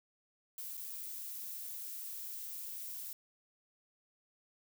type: noise with dropouts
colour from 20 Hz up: violet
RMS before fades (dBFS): -44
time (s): 0.58-3.13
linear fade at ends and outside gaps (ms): 1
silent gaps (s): 0.77-0.775
effects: none